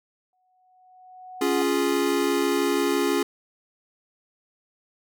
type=tone with exponential growth; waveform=sine; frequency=739 Hz; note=F#5; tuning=2 cents flat; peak=-29 dBFS; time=0.33-1.62 s; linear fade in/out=1 ms; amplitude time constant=280 ms
type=chord; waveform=square; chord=Db major; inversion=none; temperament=equal; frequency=277.2 / 349.2 / 415.3 Hz; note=Db4 / F4 / Ab4; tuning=0 / 0 / 0 cents; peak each=-26 dBFS; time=1.41-3.23 s; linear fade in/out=5 ms
effects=none